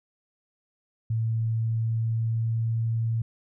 sine tone with pitch glide, 112.8 to 113.91 Hz, A2 to A#2, +44 to -40 cents, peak -23 dBFS, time 1.1-3.22 s, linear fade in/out 5 ms, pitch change +16 cents, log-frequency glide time 1.44-2.83 s, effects none

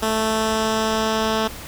10% pulse tone with low-pass filter sweep, 220 Hz, A3, in tune, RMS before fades -21 dBFS, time 0.02-1.48 s, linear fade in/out 10 ms, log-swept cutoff 11000 to 4700 Hz, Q 1.2, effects added 60 Hz sine -42 dBFS peak until 1.67 s + pink hiss -36 dBFS RMS until 1.67 s

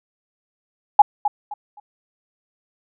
sine tone with echo, 830.6 Hz, G#5, in tune, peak -3 dBFS, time 0.99-1.02 s, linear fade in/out 5 ms, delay 260 ms, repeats 3, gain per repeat -12 dB, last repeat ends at 1.8 s, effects none

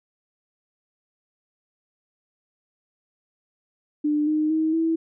sine tone with pitch steps, 298.3 / 307.2 / 316.4 / 325.9 Hz, D4 / D#4 / D#4 / E4, +27 / -22 / +29 / -20 cents, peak -19 dBFS, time 4.04-4.96 s, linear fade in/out 10 ms, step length 230 ms, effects none

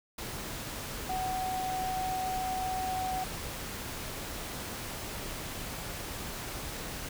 sine tone in noise, 748 Hz, F#5, 19 cents sharp, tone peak -31 dBFS, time 1.09-3.24 s, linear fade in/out 5 ms, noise pink, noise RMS -39 dBFS, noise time 0.18-7.09 s, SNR +5 dB, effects none

